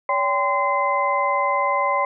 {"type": "tone cluster", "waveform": "sine", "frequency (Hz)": [569, 789, 1030, 2062], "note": ["C#5", "G5", "C6", "C7"], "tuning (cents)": [45, 11, -28, -26], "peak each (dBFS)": [-24, -26, -20, -27], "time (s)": [0.09, 2.05], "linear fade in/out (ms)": 2, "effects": []}